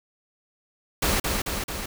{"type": "noise with echo", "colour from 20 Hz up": "pink", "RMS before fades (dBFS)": -23, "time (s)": [1.02, 1.2], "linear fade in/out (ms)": 5, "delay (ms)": 220, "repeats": 3, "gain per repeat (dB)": -3, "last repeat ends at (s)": 1.86, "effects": []}